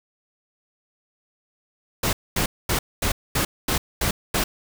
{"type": "noise bursts", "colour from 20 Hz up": "pink", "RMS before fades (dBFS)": -22, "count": 8, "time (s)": [2.03, 4.44], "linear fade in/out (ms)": 5, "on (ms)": 100, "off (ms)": 230, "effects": []}